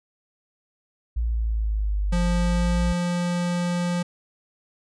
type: linear two-way sweep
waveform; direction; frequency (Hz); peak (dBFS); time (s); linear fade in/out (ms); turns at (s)
sine; down then up; 58.27 to 48.44 to 58.27; -21; 1.16-2.93; 10; 2.19
type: tone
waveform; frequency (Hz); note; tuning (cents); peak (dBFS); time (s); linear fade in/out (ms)
square; 175.5; F3; +9; -23; 2.12-4.03; 10
effects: resampled to 22050 Hz

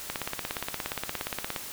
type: click train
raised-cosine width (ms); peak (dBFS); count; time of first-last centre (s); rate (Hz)
0.3; -14; 26; 0.1-1.562; 17.1
effects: white hiss -40 dBFS RMS until 1.72 s

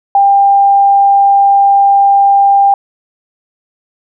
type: tone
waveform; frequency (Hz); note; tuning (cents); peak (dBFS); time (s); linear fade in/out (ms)
sine; 796; G5; +26; -4; 0.15-2.74; 2
effects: none

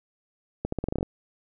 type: accelerating click train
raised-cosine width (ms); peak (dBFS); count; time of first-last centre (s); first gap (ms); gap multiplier
2; -14; 10; 0.65-1.029; 74; 0.85
effects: none

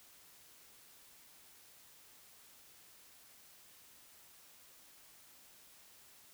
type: silence
effects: white hiss -61 dBFS RMS until 6.33 s

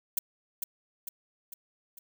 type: noise with echo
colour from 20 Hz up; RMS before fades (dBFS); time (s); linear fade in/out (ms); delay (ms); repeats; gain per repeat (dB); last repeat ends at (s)
violet; -27; 0.17-0.19; 5; 450; 4; -5; 1.99
effects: none

